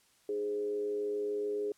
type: tone with frequency modulation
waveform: sine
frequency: 415.1 Hz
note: G#4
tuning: 1 cent flat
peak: -31 dBFS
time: 0.29-1.72 s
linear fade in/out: 2 ms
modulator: 107 Hz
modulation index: 0.4
effects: white hiss -67 dBFS RMS until 1.77 s + low-pass 11000 Hz 12 dB/octave